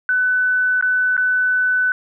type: tone with dropouts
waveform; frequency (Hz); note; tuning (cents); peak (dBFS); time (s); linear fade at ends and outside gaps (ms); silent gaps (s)
sine; 1500; F#6; +23; -14; 0.09-1.92; 1; 0.811-0.825 / 1.167-1.177
effects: none